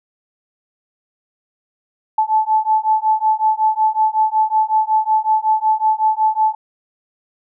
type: beating tone pair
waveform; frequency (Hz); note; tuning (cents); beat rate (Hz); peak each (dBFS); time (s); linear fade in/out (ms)
sine; 867 / 872.4; A5 / A5; -26 / -15; 5.4; -16; 2.18-6.55; 5
effects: none